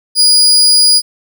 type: tone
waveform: 35% pulse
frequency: 4900 Hz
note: D#8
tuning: 27 cents flat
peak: -4 dBFS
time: 0.15-1.02 s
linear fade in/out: 50 ms
effects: none